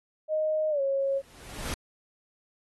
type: tone with pitch glide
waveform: sine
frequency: 621 to 546.9 Hz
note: D#5 to C#5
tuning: -3 to -23 cents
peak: -24 dBFS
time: 0.28-1.22 s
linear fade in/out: 50 ms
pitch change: -220 cents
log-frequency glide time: 0.7-0.81 s
type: noise with exponential growth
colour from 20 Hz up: pink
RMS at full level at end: -32 dBFS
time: 1-1.74 s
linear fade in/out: 1 ms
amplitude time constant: 160 ms
effects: AAC 32 kbps